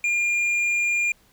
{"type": "tone with hard clipping", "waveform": "sine", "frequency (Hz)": 2408, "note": "D7", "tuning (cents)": 43, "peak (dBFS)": -21, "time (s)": [0.04, 1.12], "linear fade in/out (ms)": 2, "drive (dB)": 5, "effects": ["pink hiss -59 dBFS RMS until 1.32 s"]}